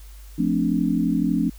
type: chord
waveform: sine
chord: D minor seventh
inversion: first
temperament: equal with one note detuned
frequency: 176.13 / 220 / 261.6 / 293.7 Hz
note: F3 / A3 / C4 / D4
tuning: +15 / 0 / 0 / 0 cents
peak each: -24 dBFS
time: 0.38-1.5 s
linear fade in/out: 10 ms
effects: added 50 Hz sine -39 dBFS peak until 1.58 s + white hiss -52 dBFS RMS until 1.58 s